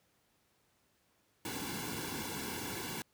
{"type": "noise with comb filter", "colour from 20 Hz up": "pink", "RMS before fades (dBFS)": -40, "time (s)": [1.45, 3.02], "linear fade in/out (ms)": 2, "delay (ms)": 1.6, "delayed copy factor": -0.75, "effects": ["pink hiss -73 dBFS RMS until 3.13 s", "high-pass 80 Hz 12 dB/octave"]}